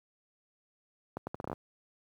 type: accelerating click train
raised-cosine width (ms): 1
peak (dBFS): -22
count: 9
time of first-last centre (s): 1.17-1.53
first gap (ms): 100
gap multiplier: 0.75
effects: high-pass 80 Hz 12 dB/octave + 10-bit